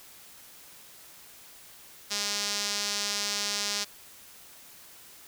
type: tone with band-pass filter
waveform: sawtooth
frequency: 204.5 Hz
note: G#3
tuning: 26 cents flat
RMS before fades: -31 dBFS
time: 2.1-3.85 s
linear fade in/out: 20 ms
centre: 5300 Hz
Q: 1.9
effects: white hiss -51 dBFS RMS until 5.27 s